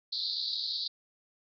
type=band-pass noise; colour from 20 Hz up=pink; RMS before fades=-34 dBFS; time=0.12-0.88 s; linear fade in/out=10 ms; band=3800 to 4700 Hz; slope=96 dB/octave; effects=none